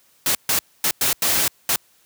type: noise bursts at uneven times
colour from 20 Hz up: white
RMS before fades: -19 dBFS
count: 6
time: 0.26-0.35 / 0.49-0.59 / 0.84-0.91 / 1.01-1.13 / 1.22-1.48 / 1.69-1.76 s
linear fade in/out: 2 ms
effects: white hiss -58 dBFS RMS until 2.05 s + high-pass 60 Hz 12 dB/octave